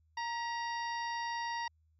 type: harmonic tone with a mistuned harmonic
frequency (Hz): 932.3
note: A#5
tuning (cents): 0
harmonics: 1 / 2 / 3 / 4 / 5 / 6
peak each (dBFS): -36 / -41 / -50 / -52 / -49 / -50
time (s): 0.17-1.68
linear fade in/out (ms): 5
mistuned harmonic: 2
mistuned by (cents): +53
effects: added 79 Hz sine -67 dBFS peak until 1.99 s